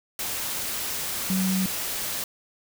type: tone in noise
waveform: sine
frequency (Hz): 188.3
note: F#3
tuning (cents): +31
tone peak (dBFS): -22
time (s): 1.3-1.66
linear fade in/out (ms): 2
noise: white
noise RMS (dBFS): -30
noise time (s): 0.19-2.24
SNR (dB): +5
effects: none